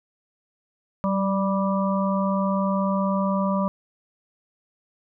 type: harmonic tone with a mistuned harmonic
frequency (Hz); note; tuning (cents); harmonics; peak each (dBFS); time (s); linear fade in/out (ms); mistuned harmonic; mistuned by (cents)
196; G3; 0; 1 / 3 / 5 / 6; -22 / -27 / -29 / -30; 1.04-3.68; 0; 1; -30
effects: none